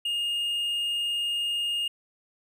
triangle tone, 2839 Hz, F7, 28 cents sharp, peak -24 dBFS, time 0.05-1.88 s, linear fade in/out 5 ms, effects none

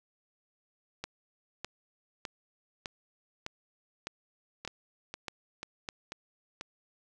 two click trains, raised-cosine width 0.2 ms, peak -22 / -19 dBFS, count 5 / 9, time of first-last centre 4.65-6.611 / 1.04-5.888 s, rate 2.04 / 1.65 Hz, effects none

